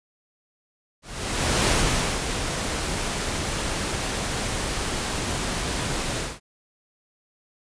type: noise with ADSR envelope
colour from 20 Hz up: pink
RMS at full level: -20 dBFS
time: 1.02-6.4 s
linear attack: 650 ms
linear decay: 540 ms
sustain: -7 dB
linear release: 210 ms
effects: resampled to 22050 Hz